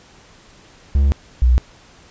triangle / sine tone pair in turn, 69.3 / 61.48 Hz, C#2 / B1, 0 / -7 cents, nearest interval major second, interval 207 cents, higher first, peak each -9 dBFS, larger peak neither, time 0.95-1.12 / 1.42-1.58 s, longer first, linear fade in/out 0 ms, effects pink hiss -47 dBFS RMS until 2.1 s + resampled to 16000 Hz

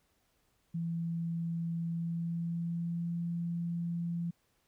sine tone with pitch glide, 167.4 to 170.42 Hz, E3 to F3, +27 to -42 cents, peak -32 dBFS, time 0.74-4.31 s, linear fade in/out 10 ms, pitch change +31 cents, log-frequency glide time 1.86-3.18 s, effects pink hiss -74 dBFS RMS until 4.67 s

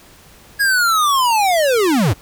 square linear sweep, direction down, 1665 to 77.78 Hz, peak -13 dBFS, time 0.59-2.14 s, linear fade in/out 20 ms, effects pink hiss -45 dBFS RMS until 2.21 s

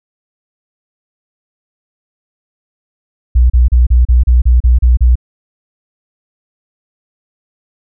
sine tone bursts, 61 Hz, B1, 21 cents flat, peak -4 dBFS, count 10, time 3.35-5.156 s, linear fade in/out 10 ms, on 150 ms, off 34 ms, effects none

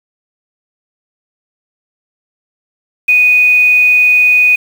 sine tone with quantisation, 2483 Hz, D#7, 4 cents flat, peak -5 dBFS, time 3.08-4.56 s, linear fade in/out 10 ms, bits 5, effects none

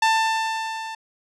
sawtooth tone with level ramp, 890 Hz, A5, 20 cents sharp, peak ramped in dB -11 to -27 dBFS, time 0.02-0.95 s, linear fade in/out 5 ms, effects low-pass 6000 Hz 12 dB/octave

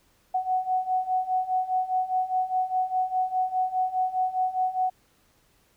sine beating tone pair, 740 / 744.9 Hz, F#5 / F#5, 0 / +11 cents, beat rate 4.9 Hz, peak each -28 / -25 dBFS, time 0.34-4.9 s, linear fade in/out 10 ms, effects pink hiss -64 dBFS RMS until 5.76 s

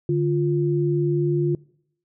sine tone pair together, 146.82 / 349.2 Hz, D3 / F4, 0 / 0 cents, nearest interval octave + minor third, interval 1500 cents, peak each -21 dBFS, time 0.09-1.55 s, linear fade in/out 2 ms, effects noise-tail reverb RT60 0.7 s tail -24 dB re dry

